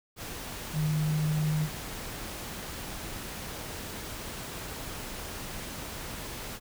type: tone in noise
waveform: sine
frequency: 153.8 Hz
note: D#3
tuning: 20 cents flat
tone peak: -25 dBFS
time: 0.73-1.69 s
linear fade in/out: 50 ms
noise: pink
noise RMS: -39 dBFS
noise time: 0.16-6.6 s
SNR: +11 dB
effects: none